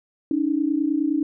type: tone pair together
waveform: sine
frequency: 283.8 / 313.5 Hz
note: C#4 / D#4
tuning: +41 / +13 cents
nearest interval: major second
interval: 172 cents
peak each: -22 dBFS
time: 0.31-1.23 s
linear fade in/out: 2 ms
effects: none